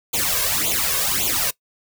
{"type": "noise with flanger", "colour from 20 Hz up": "white", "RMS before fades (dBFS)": -21, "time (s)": [0.13, 1.51], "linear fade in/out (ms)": 10, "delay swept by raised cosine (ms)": [0.28, 1.88], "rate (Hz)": 1.8, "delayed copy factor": 0.95, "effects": ["noise-tail reverb RT60 0.1 s tail -21 dB re dry"]}